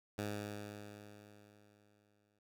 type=tone with exponential decay; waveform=10% pulse; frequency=103.83 Hz; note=G#2; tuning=in tune; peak=-29 dBFS; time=0.18-2.39 s; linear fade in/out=5 ms; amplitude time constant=480 ms; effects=none